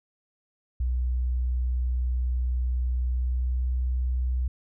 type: tone with pitch glide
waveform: sine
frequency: 62 to 62.72 Hz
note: B1 to B1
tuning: +7 to +27 cents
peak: -23 dBFS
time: 0.8-4.48 s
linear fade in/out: 5 ms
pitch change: +20 cents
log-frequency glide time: 3.03-3.67 s
effects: none